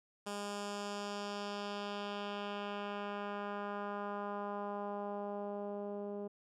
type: tone with low-pass filter sweep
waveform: 10% pulse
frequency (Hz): 203.8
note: G#3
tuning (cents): -32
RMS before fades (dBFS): -41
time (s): 0.26-6.28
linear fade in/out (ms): 10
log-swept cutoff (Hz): 9200 to 460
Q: 1.4
effects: none